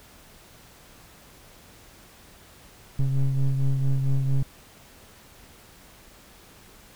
triangle ring-modulated tone, 68.2 Hz, C#2, 28 cents flat, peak -14 dBFS, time 2.99-4.43 s, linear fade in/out 5 ms, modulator 66 Hz, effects pink hiss -51 dBFS RMS until 6.95 s

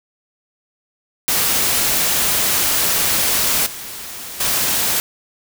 white noise with level steps, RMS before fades -17 / -31 / -18 dBFS, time 1.28-5 s, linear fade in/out 0 ms, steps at 3.66 / 4.4 s, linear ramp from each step 5 ms, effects none

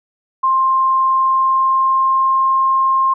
sine tone with pitch glide, 1055 to 1063 Hz, C6 to C6, +14 to +27 cents, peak -11 dBFS, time 0.43-3.14 s, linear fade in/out 10 ms, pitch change +13 cents, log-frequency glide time 1.09-2.63 s, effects none

